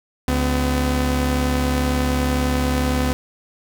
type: tone pair together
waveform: sawtooth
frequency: 71 / 253 Hz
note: C#2 / B3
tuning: +42 / +42 cents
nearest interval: octave + minor seventh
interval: 2200 cents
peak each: -16 / -17 dBFS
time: 0.28-3.13 s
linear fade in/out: 0 ms
effects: none